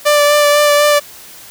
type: tone with vibrato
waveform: sawtooth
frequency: 587.3 Hz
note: D5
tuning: in tune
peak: -4 dBFS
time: 0.05-1 s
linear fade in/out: 20 ms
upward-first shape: sine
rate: 4 Hz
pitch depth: 16 cents each way
effects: white hiss -36 dBFS RMS until 1.5 s